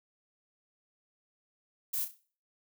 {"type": "noise with echo", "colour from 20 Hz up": "violet", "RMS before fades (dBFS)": -33, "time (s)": [1.93, 2.05], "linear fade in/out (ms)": 10, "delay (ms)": 33, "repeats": 4, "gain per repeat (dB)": -9, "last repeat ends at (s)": 2.182, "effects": ["noise-tail reverb RT60 0.4 s tail -17 dB re dry"]}